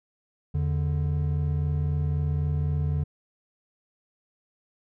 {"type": "tone pair together", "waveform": "triangle", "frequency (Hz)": [82.6, 146.41], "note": ["E2", "D3"], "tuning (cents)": [4, -5], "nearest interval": "minor seventh", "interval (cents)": 991, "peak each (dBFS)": -24, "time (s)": [0.54, 3.04], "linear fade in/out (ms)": 10, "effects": []}